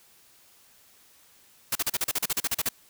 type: noise bursts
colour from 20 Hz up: white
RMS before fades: -26 dBFS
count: 14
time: 1.72-2.69 s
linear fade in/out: 5 ms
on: 34 ms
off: 38 ms
effects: white hiss -58 dBFS RMS until 2.89 s